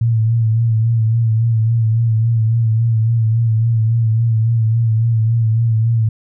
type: tone with vibrato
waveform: sine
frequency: 113.3 Hz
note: A#2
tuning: 49 cents flat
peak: -11 dBFS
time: 0.01-6.09 s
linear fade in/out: 5 ms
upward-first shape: sine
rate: 3.6 Hz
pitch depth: 49 cents each way
effects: none